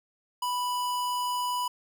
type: tone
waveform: square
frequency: 987.8 Hz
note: B5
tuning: in tune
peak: -28 dBFS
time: 0.42-1.68 s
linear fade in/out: 5 ms
effects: none